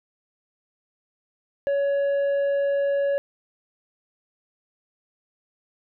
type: tone with tanh clipping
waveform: sine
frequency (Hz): 561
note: C#5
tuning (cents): +21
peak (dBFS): -21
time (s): 1.67-3.18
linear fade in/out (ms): 0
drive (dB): 5
effects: none